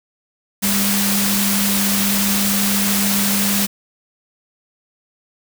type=tone in noise; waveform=sine; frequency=200.4 Hz; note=G3; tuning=38 cents sharp; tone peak=-19 dBFS; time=0.62-3.67 s; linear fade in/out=20 ms; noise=white; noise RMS=-19 dBFS; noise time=0.62-3.67 s; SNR=-3 dB; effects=none